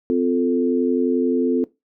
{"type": "chord", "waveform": "sine", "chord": "F major", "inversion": "second", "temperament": "equal with one note detuned", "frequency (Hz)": [257.3, 349.2, 440], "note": ["C4", "F4", "A4"], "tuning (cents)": [-29, 0, 0], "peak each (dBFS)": [-19, -22, -21], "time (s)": [0.1, 1.64], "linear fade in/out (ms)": 0, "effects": ["noise-tail reverb RT60 0.2 s tail -19 dB re dry"]}